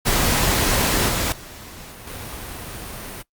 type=noise with level steps; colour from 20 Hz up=pink; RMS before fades=-19 / -22 / -39 / -33 dBFS; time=0.05-3.23 s; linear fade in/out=20 ms; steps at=1.08 / 1.32 / 2.07 s; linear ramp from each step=2 ms; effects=noise-tail reverb RT60 0.1 s tail -19 dB re dry + Opus 48 kbps